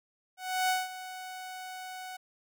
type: tone with ADSR envelope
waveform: sawtooth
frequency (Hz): 743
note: F#5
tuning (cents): +7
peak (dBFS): -21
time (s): 0.37-2.17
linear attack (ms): 320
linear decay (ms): 190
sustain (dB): -15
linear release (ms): 10
effects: none